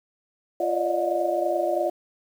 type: tone cluster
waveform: sine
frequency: 346.2 / 574 / 603 / 626 / 722 Hz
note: F4 / D5 / D5 / D#5 / F#5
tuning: -15 / -40 / +46 / +10 / -43 cents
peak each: -28 dBFS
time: 0.6-1.9 s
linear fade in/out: 5 ms
effects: 8-bit